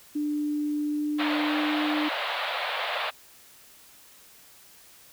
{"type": "tone with pitch glide", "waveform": "sine", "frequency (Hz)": [296.7, 301.5], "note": ["D4", "D4"], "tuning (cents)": [18, 46], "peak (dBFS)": -25, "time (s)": [0.15, 2.09], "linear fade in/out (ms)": 10, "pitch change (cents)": 28, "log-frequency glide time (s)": [0.85, 1.67]}
{"type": "band-pass noise", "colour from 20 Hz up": "pink", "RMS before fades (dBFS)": -30, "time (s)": [1.18, 3.11], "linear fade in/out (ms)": 20, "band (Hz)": [540, 4000], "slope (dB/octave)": 48}
{"effects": ["white hiss -53 dBFS RMS until 5.12 s"]}